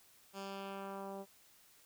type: tone with low-pass filter sweep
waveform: 10% pulse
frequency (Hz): 196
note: G3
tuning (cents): 0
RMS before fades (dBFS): -45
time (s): 0.33-1.26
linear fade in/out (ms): 50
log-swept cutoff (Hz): 7800 to 580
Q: 1.1
effects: white hiss -65 dBFS RMS until 1.85 s